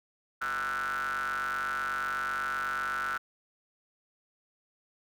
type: ring-modulated tone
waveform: square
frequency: 69.3 Hz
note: C#2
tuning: in tune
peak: -28 dBFS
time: 0.41-3.18 s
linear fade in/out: 10 ms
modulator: 1410 Hz
effects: none